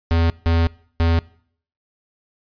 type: tone bursts at uneven times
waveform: square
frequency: 83.3 Hz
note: E2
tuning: 19 cents sharp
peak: -15 dBFS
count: 3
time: 0.11-0.3 / 0.46-0.67 / 1-1.19 s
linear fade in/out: 0 ms
effects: noise-tail reverb RT60 0.6 s tail -23 dB re dry + resampled to 11025 Hz